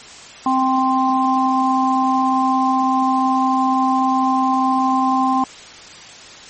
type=harmonic tone; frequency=261.6 Hz; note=C4; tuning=in tune; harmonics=1 / 3 / 4; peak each=-18 / -18 / -18 dBFS; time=0.46-5.44 s; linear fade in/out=2 ms; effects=white hiss -38 dBFS RMS until 6.49 s + MP3 32 kbps